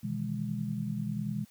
sine chord, E major seventh, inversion second, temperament just, 123.61 / 154.51 / 164.81 / 206 Hz, B2 / D#3 / E3 / G#3, +2 / -12 / 0 / -14 cents, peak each -37 / -38 / -39 / -34 dBFS, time 0.03-1.45 s, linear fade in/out 10 ms, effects white hiss -62 dBFS RMS until 1.5 s

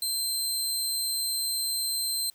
20% pulse tone, 4124 Hz, C8, 26 cents flat, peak -21 dBFS, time 0.02-2.3 s, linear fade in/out 2 ms, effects white hiss -62 dBFS RMS until 2.34 s

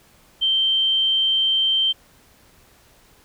sine tone, 3130 Hz, G7, 3 cents flat, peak -16 dBFS, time 0.41-1.93 s, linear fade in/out 20 ms, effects pink hiss -54 dBFS RMS until 3.24 s

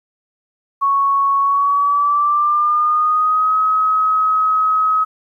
sine tone with pitch glide, 1108.7 to 1273.6 Hz, C#6 to D#6, 0 to +40 cents, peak -12 dBFS, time 0.81-5.05 s, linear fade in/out 20 ms, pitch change +240 cents, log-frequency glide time 1.4-3.56 s, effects 9-bit

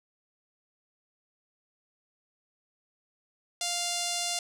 5% pulse tone with notch filter, 698.5 Hz, F5, in tune, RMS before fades -31 dBFS, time 3.61-4.39 s, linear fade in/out 2 ms, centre 1600 Hz, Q 1, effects low-pass 12000 Hz 12 dB/octave

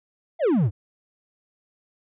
triangle exponential sweep, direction down, 730 to 87.31 Hz, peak -15 dBFS, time 0.39-0.71 s, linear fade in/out 50 ms, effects resampled to 8000 Hz

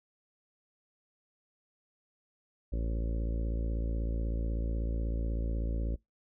harmonic tone, 56.2 Hz, A1, 37 cents sharp, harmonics 1 / 2 / 3 / 4 / 5 / 6 / 7 / 8 / 9 / 10, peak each -30 / -42 / -45 / -45 / -45 / -48 / -53 / -51 / -51 / -50 dBFS, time 2.72-5.96 s, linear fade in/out 10 ms, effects noise-tail reverb RT60 0.2 s tail -25 dB re dry

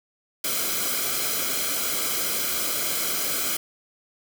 white noise with comb filter, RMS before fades -26 dBFS, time 0.44-3.57 s, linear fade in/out 5 ms, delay 1.1 ms, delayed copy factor -0.7, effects none

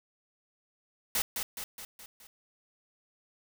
white noise with echo, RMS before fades -29 dBFS, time 1.15-1.22 s, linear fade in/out 2 ms, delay 210 ms, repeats 5, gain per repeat -5 dB, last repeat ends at 2.27 s, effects none

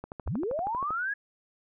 click train, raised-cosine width 1 ms, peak -24 dBFS, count 12, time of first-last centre 0.04-0.906 s, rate 12.7 Hz
sine linear sweep, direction up, 37.49 to 1700 Hz, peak -28 dBFS, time 0.26-1.14 s, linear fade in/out 10 ms
effects none

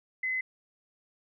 sine tone, 2036 Hz, C7, 48 cents flat, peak -28 dBFS, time 0.23-0.41 s, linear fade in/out 5 ms, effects none

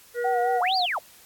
harmonic tone, 480 Hz, B4, 49 cents flat, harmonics 1 / 3 / 4, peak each -25 / -35 / -37 dBFS, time 0.14-0.62 s, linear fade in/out 50 ms
sine tone with vibrato, 740 Hz, F#5, in tune, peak -22 dBFS, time 0.24-0.86 s, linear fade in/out 10 ms, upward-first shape sine, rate 4.6 Hz, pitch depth 58 cents each way
sine linear two-way sweep, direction up then down, 484.5 to 4863 to 484.5 Hz, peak -24 dBFS, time 0.6-0.99 s, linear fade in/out 10 ms, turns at 0.77 s
effects white hiss -52 dBFS RMS until 1.25 s + AAC 64 kbps

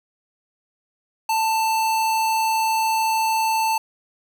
square tone, 887 Hz, A5, 14 cents sharp, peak -19 dBFS, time 1.29-3.78 s, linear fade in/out 5 ms, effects 8-bit

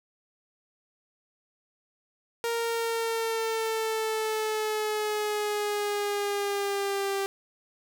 sawtooth exponential sweep, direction down, 466.2 to 392.3 Hz, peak -23 dBFS, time 2.44-7.26 s, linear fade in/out 0 ms, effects none

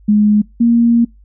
sine tone pair in turn, 209.5 / 234.3 Hz, G#3 / A#3, +15 / +9 cents, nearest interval major second, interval 194 cents, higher second, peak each -7 dBFS, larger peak neither, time 0.08-0.42 / 0.6-1.05 s, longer second, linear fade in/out 10 ms, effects noise-tail reverb RT60 0.2 s tail -24 dB re dry + added 50 Hz sine -41 dBFS peak until 1.24 s

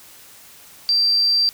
sine tone, 4699 Hz, D8, in tune, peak -14 dBFS, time 0.89-1.49 s, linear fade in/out 0 ms, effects white hiss -45 dBFS RMS until 1.53 s

